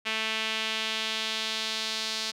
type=tone with band-pass filter sweep; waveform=sawtooth; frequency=220 Hz; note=A3; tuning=in tune; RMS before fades=-31 dBFS; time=0.05-2.32 s; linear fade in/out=20 ms; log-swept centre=2700 to 4400 Hz; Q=2.1; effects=none